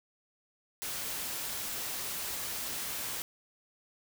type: noise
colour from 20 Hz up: white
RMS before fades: -37 dBFS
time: 0.82-3.22 s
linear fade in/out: 0 ms
effects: none